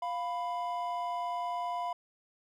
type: tone pair together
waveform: triangle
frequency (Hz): 701.4 / 992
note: F5 / B5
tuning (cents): +7 / +7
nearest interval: tritone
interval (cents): 600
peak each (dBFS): -33 / -33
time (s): 0.02-1.93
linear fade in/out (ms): 5
effects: none